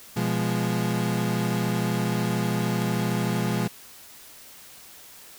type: chord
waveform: 35% pulse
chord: F diminished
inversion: second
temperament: equal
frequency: 123.47 / 174.61 / 207.7 Hz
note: Cb3 / F3 / Ab3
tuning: 0 / 0 / 0 cents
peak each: -26 dBFS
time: 0.16-3.68 s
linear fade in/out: 10 ms
effects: white hiss -47 dBFS RMS until 5.38 s